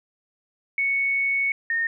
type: tone pair in turn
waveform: sine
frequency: 2217 / 1836.6 Hz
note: C#7 / A#6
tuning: 0 / -26 cents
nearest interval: minor third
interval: 326 cents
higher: first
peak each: -20 / -21 dBFS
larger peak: first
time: 0.78-1.52 / 1.7-1.87 s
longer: first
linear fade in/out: 2 ms
effects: none